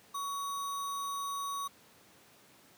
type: tone with sample-and-hold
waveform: sine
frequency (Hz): 1125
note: C#6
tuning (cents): +25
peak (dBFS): -34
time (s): 0.14-1.68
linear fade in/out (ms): 10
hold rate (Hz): 4900
effects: pink hiss -60 dBFS RMS until 2.77 s + high-pass 150 Hz 12 dB/octave